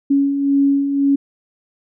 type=beating tone pair; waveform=sine; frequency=277.2 / 279.1 Hz; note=C#4 / C#4; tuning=0 / +12 cents; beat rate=1.9 Hz; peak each=-22 / -13 dBFS; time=0.1-1.16 s; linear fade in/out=10 ms; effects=none